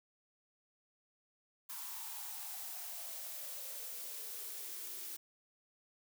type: noise with high-pass filter sweep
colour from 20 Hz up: blue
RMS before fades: -45 dBFS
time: 1.69-5.17 s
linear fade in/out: 10 ms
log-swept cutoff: 1000 to 330 Hz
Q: 6
effects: none